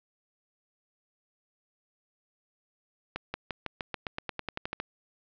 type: accelerating click train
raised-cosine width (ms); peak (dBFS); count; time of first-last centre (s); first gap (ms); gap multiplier
0.3; -16; 15; 3.16-4.8; 180; 0.93
effects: low-pass 4000 Hz 12 dB/octave